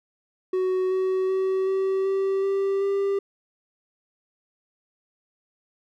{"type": "tone with pitch steps", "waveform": "triangle", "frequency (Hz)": [372, 375.9, 379.8, 383.8, 387.8, 391.9, 395.9], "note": ["F#4", "F#4", "F#4", "G4", "G4", "G4", "G4"], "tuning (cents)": [9, 27, 45, -37, -19, 0, 17], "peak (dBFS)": -19, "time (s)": [0.53, 3.19], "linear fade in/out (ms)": 5, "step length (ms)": 380, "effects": []}